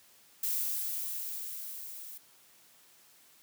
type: noise with level ramp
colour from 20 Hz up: violet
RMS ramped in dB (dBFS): -31 to -46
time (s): 0.43-2.18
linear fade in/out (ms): 5
effects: white hiss -61 dBFS RMS until 3.42 s + high-pass 100 Hz 12 dB/octave